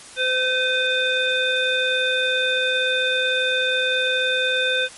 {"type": "harmonic tone with a mistuned harmonic", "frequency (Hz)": 512, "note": "C5", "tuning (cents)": -38, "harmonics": [1, 3, 5, 7], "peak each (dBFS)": [-24, -22, -26, -23], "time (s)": [0.16, 4.89], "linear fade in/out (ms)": 50, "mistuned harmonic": 5, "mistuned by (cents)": -44, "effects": ["white hiss -41 dBFS RMS until 4.97 s", "MP3 48 kbps"]}